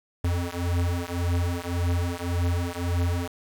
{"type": "beating tone pair", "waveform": "square", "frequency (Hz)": [86.3, 88.1], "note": ["F2", "F2"], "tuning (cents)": [-20, 16], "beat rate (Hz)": 1.8, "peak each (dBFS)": -28, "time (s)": [0.24, 3.28], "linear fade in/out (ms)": 5, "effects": ["8-bit"]}